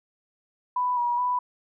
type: tone with pitch steps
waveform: sine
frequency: 992 / 962 / 990 Hz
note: B5 / B5 / B5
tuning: +7 / -46 / +4 cents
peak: -22 dBFS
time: 0.76-1.39 s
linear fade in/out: 5 ms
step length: 210 ms
effects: none